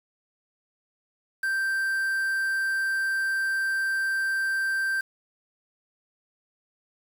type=tone with quantisation; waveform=triangle; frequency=1568 Hz; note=G6; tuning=in tune; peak=-22 dBFS; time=1.43-5.01 s; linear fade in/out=5 ms; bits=7; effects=none